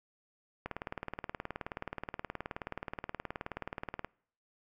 click train, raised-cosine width 0.5 ms, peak -22 dBFS, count 65, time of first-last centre 0.66-4.046 s, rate 18.9 Hz, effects noise-tail reverb RT60 0.6 s tail -26 dB re dry

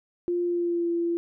sine tone with pitch glide, 350 to 340.6 Hz, F4 to F4, +4 to -43 cents, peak -23 dBFS, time 0.28-1.17 s, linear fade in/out 0 ms, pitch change -47 cents, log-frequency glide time 0.44-0.9 s, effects none

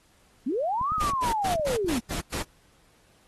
sine linear two-way sweep, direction up then down, 218.9 to 1296 to 218.9 Hz, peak -24 dBFS, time 0.46-2 s, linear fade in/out 10 ms, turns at 0.94 s
clicks, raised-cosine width 5 ms, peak -26 dBFS, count 12, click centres 0.813 / 0.92 / 0.982 / 1.088 / 1.135 / 1.473 / 1.555 / 1.597 / 1.846 / 1.938 / 2.148 / 2.202 s
pink noise bursts, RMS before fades -32 dBFS, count 7, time 1-2.43 s, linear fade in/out 10 ms, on 110 ms, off 110 ms
effects pink hiss -62 dBFS RMS until 3.27 s + AAC 32 kbps

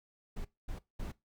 brown noise bursts at uneven times, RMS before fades -39 dBFS, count 3, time 0.36-0.45 / 0.68-0.79 / 0.99-1.12 s, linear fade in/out 10 ms, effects noise-tail reverb RT60 0.2 s tail -19 dB re dry

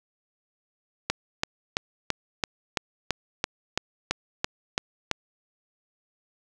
click train, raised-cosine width 0.2 ms, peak -6 dBFS, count 13, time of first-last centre 1.1-5.113 s, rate 2.99 Hz, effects none

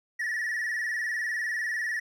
triangle tone with vibrato, 1832 Hz, A#6, 31 cents flat, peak -26 dBFS, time 0.19-2 s, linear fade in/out 10 ms, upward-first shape square, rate 20 Hz, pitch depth 71 cents each way, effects none

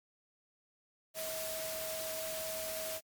sine tone in noise, 639 Hz, D#5, 46 cents sharp, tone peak -40 dBFS, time 1.14-3.01 s, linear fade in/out 50 ms, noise white, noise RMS -41 dBFS, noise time 1.14-3.01 s, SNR -2 dB, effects MP3 96 kbps

